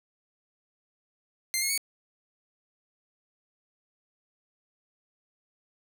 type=tone with pitch steps; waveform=10% pulse; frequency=2093 / 2159 / 2228 Hz; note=C7 / C#7 / C#7; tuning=0 / -46 / +8 cents; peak=-17 dBFS; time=1.54-1.777 s; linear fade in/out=0 ms; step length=79 ms; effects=none